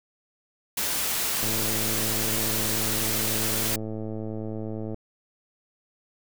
white noise, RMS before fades -27 dBFS, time 0.77-3.76 s, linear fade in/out 5 ms
click train, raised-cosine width 2 ms, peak -21 dBFS, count 384, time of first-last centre 1.43-4.944 s, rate 109 Hz
effects none

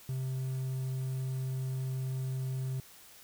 triangle tone with quantisation, 130.81 Hz, C3, in tune, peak -30 dBFS, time 0.09-2.8 s, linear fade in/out 2 ms, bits 10, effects white hiss -55 dBFS RMS until 3.23 s

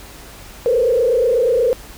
sine tone with frequency modulation, 485.9 Hz, B4, 28 cents flat, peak -12 dBFS, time 0.66-1.73 s, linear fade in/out 0 ms, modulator 28.3 Hz, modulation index 1.4, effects added 50 Hz sine -42 dBFS peak until 1.97 s + pink hiss -39 dBFS RMS until 1.97 s

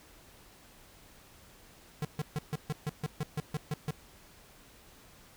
square tone bursts, 150.8 Hz, D3, 46 cents sharp, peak -31 dBFS, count 12, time 2.02-3.908 s, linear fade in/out 2 ms, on 29 ms, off 140 ms, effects pink hiss -57 dBFS RMS until 5.36 s

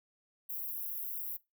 white high-pass noise, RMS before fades -39 dBFS, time 0.49-1.37 s, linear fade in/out 10 ms, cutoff 12000 Hz, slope 48 dB/octave, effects noise-tail reverb RT60 0.2 s tail -19 dB re dry

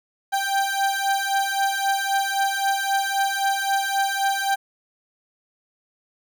30% pulse beating tone pair, 784 / 787.8 Hz, G5 / G5, 0 / +8 cents, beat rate 3.8 Hz, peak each -21 / -21 dBFS, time 0.32-4.56 s, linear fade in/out 20 ms, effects none

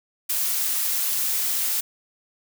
blue noise, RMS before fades -24 dBFS, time 0.29-1.81 s, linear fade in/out 10 ms, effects none

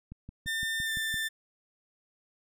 click train, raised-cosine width 5 ms, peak -30 dBFS, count 7, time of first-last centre 0.12-1.142 s, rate 5.87 Hz
30% pulse tone with pitch glide, 1800 to 1780.4 Hz, A6 to A6, +39 to +20 cents, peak -27 dBFS, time 0.46-1.29 s, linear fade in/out 20 ms, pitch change -19 cents, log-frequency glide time 0.85-0.92 s
effects none

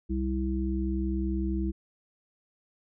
harmonic tone, 65.41 Hz, C2, in tune, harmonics 1 / 3 / 5, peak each -29 / -32 / -32 dBFS, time 0.09-1.72 s, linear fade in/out 20 ms, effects none

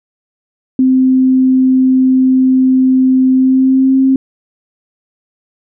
sine tone with pitch glide, 259.6 to 265.5 Hz, C4 to C4, -13 to +25 cents, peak -6 dBFS, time 0.79-4.16 s, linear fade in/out 2 ms, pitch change +38 cents, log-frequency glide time 3.33-3.96 s, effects none

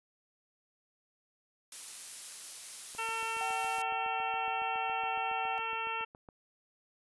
blue noise, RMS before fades -42 dBFS, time 1.72-3.82 s, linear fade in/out 2 ms
click train, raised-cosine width 1 ms, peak -37 dBFS, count 25, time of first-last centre 2.95-6.288 s, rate 7.19 Hz
harmonic tone, 450.8 Hz, A4, 42 cents sharp, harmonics 1 / 2 / 3 / 4 / 5 / 6 / 7, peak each -46 / -38 / -39 / -47 / -46 / -38 / -48 dBFS, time 2.98-6.05 s, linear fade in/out 10 ms
sine tone, 769 Hz, G5, 33 cents flat, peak -35 dBFS, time 3.41-5.58 s, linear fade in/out 0 ms
effects resampled to 24000 Hz

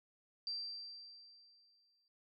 sine tone with exponential decay, 4699 Hz, D8, in tune, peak -37 dBFS, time 0.47-2.08 s, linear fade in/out 1 ms, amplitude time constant 350 ms, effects none

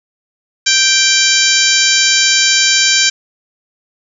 harmonic tone with a mistuned harmonic, 784 Hz, G5, in tune, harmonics 2 / 3 / 4 / 5 / 6 / 7 / 8 / 9, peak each -17 / -17 / -17 / -17 / -17 / -17 / -17 / -17 dBFS, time 0.66-3.1 s, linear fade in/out 10 ms, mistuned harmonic 8, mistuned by -19 cents, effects none

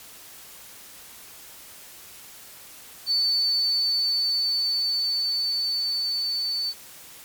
sine tone with level ramp, 4505 Hz, C#8, 27 cents sharp, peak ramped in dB -19 to -24 dBFS, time 3.06-6.74 s, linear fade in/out 50 ms, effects white hiss -45 dBFS RMS until 7.24 s + MP3 96 kbps

